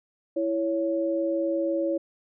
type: tone pair together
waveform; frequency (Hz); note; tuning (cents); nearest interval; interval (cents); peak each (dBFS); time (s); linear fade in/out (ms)
sine; 331.2 / 557; E4 / C#5; +8 / +8; major sixth; 900; -26; 0.36-1.98; 10
effects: none